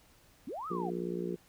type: linear two-way sweep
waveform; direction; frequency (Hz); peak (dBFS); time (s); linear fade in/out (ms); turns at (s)
sine; up then down; 199.5 to 1312 to 673; -37; 0.47-0.9; 5; 0.68
type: harmonic tone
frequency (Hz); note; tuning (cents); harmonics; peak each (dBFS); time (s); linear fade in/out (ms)
59.2; A#1; +27; 3 / 4 / 5 / 6 / 7 / 8; -38 / -44 / -46 / -37 / -40 / -45; 0.7-1.36; 10
effects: pink hiss -63 dBFS RMS until 1.48 s